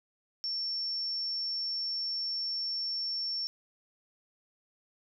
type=tone; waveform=sine; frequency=5440 Hz; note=F8; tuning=46 cents flat; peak=-31 dBFS; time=0.44-3.47 s; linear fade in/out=0 ms; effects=none

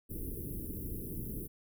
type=band-stop noise; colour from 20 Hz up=pink; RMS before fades=-40 dBFS; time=0.09-1.48 s; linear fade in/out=20 ms; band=430 to 11000 Hz; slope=48 dB/octave; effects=none

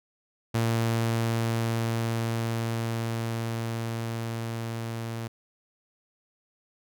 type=tone with level ramp; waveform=sawtooth; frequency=114.7 Hz; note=A#2; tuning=28 cents flat; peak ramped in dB=-19 to -28 dBFS; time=0.54-5.28 s; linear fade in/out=10 ms; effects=none

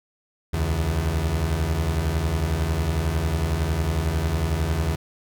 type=beating tone pair; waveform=30% pulse; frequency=70.3 / 81.3 Hz; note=C#2 / E2; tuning=+25 / -23 cents; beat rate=11 Hz; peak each=-24 / -20 dBFS; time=0.53-4.96 s; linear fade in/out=10 ms; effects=none

